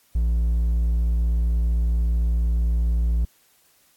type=tone with hard clipping; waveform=sine; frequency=57.8 Hz; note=A#1; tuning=14 cents flat; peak=-19 dBFS; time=0.15-3.25 s; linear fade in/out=5 ms; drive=3 dB; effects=white hiss -60 dBFS RMS until 3.96 s + AAC 64 kbps